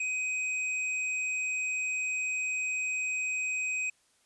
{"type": "tone with tanh clipping", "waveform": "sine", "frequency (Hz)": 2514, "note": "D#7", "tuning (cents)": 17, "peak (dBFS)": -31, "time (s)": [0, 3.9], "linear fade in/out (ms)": 5, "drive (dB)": 14, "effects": ["white hiss -68 dBFS RMS until 4.25 s", "resampled to 24000 Hz"]}